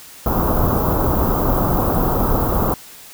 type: band-stop noise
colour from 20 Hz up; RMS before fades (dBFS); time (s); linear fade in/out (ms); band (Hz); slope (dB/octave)
pink; -17; 0.26-2.74; 2; 1300 to 14000; 48
effects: white hiss -40 dBFS RMS until 3.13 s